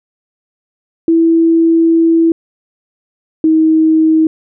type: tone pair in turn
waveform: sine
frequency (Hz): 329.6 / 317.5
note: E4 / D#4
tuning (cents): 0 / +35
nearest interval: minor second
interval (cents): 65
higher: first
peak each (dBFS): -6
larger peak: neither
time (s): 1.08-2.32 / 3.44-4.27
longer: first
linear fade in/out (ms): 2
effects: none